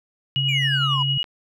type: tone with tremolo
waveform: sine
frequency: 2900 Hz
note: F#7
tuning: 35 cents flat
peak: -19 dBFS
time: 0.36-1.23 s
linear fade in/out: 0 ms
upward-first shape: triangle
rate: 11 Hz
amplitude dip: 45%
type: tone with pitch glide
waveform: sine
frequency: 136.6 to 137.39 Hz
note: C#3 to C#3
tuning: -25 to -15 cents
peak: -22 dBFS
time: 0.36-1.18 s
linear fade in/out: 5 ms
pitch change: +10 cents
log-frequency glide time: 0.63-0.82 s
type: exponential sweep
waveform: triangle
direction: down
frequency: 2489 to 960 Hz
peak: -22 dBFS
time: 0.48-1.03 s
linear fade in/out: 10 ms
type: click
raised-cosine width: 0.3 ms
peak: -26 dBFS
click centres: 1.242 s
effects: none